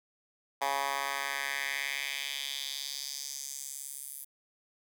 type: tone with high-pass filter sweep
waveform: 10% pulse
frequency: 139 Hz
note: C#3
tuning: 5 cents sharp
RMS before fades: -36 dBFS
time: 0.61-4.25 s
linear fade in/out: 10 ms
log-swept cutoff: 880 to 11000 Hz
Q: 2.3
effects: none